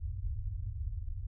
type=low-pass noise; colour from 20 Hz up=white; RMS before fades=-37 dBFS; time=0-1.27 s; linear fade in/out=5 ms; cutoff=110 Hz; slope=96 dB/octave; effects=none